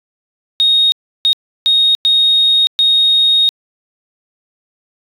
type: tone bursts at uneven times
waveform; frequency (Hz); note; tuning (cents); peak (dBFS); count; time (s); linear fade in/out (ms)
sine; 3729; A#7; 0; -7; 5; 0.6-0.92 / 1.25-1.33 / 1.66-1.95 / 2.05-2.67 / 2.79-3.49; 0
effects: tanh soft clip ceiling -3 dBFS